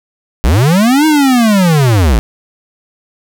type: linear two-way sweep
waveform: square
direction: up then down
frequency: 49 to 317.4 to 49 Hz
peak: -7 dBFS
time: 0.44-2.19 s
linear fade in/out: 0 ms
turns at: 1.06 s
effects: none